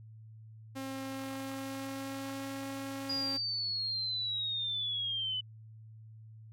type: tone with pitch glide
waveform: sawtooth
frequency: 267.8 to 272.6 Hz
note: C4 to C#4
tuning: +40 to -29 cents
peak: -34 dBFS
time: 0.75-3.38 s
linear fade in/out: 20 ms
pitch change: +31 cents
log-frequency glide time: 1.05-2.45 s
type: linear sweep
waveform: sine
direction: down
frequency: 4885 to 2983 Hz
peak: -32 dBFS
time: 3.09-5.41 s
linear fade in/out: 10 ms
effects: added 110 Hz sine -49 dBFS peak until 6.52 s + AAC 64 kbps